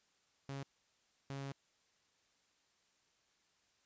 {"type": "tone bursts at uneven times", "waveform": "sawtooth", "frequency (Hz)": 137.7, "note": "C#3", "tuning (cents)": -11, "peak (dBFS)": -38, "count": 2, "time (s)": [[0.49, 0.63], [1.3, 1.52]], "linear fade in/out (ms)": 0, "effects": ["white hiss -75 dBFS RMS until 3.85 s", "resampled to 16000 Hz"]}